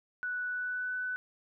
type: tone with pitch glide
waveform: sine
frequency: 1480 to 1498.1 Hz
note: F#6 to F#6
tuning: 0 to +21 cents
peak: -32 dBFS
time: 0.23-1.16 s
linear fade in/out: 0 ms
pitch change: +21 cents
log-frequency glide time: 0.47-0.94 s
effects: none